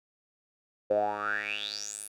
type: tone with band-pass filter sweep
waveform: 10% pulse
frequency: 103.83 Hz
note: G#2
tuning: in tune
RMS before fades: -32 dBFS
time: 0.9-2.08 s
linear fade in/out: 10 ms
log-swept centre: 520 to 11000 Hz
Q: 9.9
effects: none